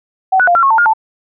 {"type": "tone with pitch steps", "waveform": "sine", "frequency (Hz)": [758, 1478, 699, 1364, 1092, 893, 1417, 880], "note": ["F#5", "F#6", "F5", "F6", "C#6", "A5", "F6", "A5"], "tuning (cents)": [42, -2, 1, -41, -26, 25, 25, 0], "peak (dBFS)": -7, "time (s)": [0.32, 0.936], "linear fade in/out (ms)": 10, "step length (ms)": 77, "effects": []}